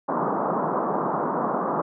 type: band-pass noise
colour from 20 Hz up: white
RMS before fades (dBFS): -25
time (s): 0.08-1.82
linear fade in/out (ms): 10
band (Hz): 150 to 1200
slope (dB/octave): 48
effects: none